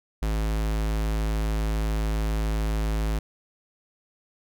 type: tone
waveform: square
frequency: 53.6 Hz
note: A1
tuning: 45 cents flat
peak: -24 dBFS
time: 0.22-3.19 s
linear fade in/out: 5 ms
effects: none